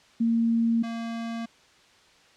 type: tone pair in turn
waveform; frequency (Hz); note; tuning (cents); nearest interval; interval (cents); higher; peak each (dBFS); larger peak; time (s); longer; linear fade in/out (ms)
sine / square; 230 / 230; A#3 / A#3; -23 / -23; unison; 0; neither; -20 / -31; first; 0.2-0.83 / 0.83-1.46; neither; 10
effects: white hiss -57 dBFS RMS until 2.36 s + low-pass 5000 Hz 12 dB/octave